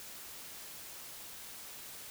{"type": "silence", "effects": ["white hiss -48 dBFS RMS until 2.1 s"]}